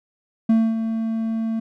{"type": "tone with ADSR envelope", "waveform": "triangle", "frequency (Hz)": 224.4, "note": "A3", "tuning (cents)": 34, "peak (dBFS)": -10, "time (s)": [0.49, 1.6], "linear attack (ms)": 7, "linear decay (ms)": 250, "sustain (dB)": -9, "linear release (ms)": 9, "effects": []}